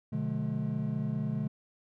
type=chord; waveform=triangle; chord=B diminished seventh; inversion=none; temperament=just; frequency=123.47 / 148.16 / 177.8 / 213.4 Hz; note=B2 / D3 / F3 / Ab3; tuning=0 / +16 / +31 / +47 cents; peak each=-34 / -32 / -38 / -32 dBFS; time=0.12-1.48 s; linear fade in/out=10 ms; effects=none